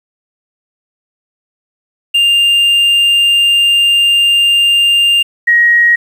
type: tone pair in turn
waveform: triangle / sine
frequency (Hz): 2800 / 1890.7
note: F7 / A#6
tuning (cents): +4 / +24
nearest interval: perfect fifth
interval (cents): 680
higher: first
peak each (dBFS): -5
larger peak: neither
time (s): 2.14-5.23 / 5.47-5.96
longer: first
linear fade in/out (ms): 10
effects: 7-bit